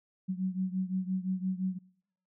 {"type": "beating tone pair", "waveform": "sine", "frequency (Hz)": [185, 190.8], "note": ["F#3", "G3"], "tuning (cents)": [0, -47], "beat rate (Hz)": 5.8, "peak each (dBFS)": [-31, -35], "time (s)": [0.28, 1.79], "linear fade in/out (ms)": 20, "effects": ["noise-tail reverb RT60 0.7 s tail -23 dB re dry"]}